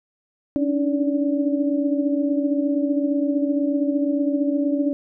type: tone cluster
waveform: sine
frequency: 280.8 / 296.1 / 309.3 / 577 Hz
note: C#4 / D4 / D#4 / D5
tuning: +22 / +14 / -10 / -31 cents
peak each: -20 / -27 / -28 / -27 dBFS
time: 0.56-4.93 s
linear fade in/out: 0 ms
effects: none